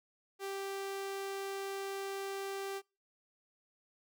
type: tone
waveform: sawtooth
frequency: 392 Hz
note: G4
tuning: in tune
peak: -34 dBFS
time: 0.39-2.82 s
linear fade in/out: 50 ms
effects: noise-tail reverb RT60 0.3 s tail -25 dB re dry